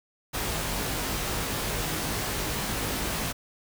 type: noise with comb filter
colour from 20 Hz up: pink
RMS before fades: -30 dBFS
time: 0.33-3.33 s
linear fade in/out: 20 ms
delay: 19 ms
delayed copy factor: +0.7
effects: none